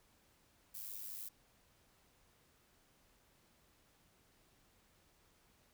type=noise with amplitude modulation; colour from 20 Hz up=violet; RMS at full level=-44 dBFS; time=0.74-1.29 s; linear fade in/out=10 ms; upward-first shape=sine; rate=103 Hz; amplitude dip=65%; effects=pink hiss -71 dBFS RMS until 5.73 s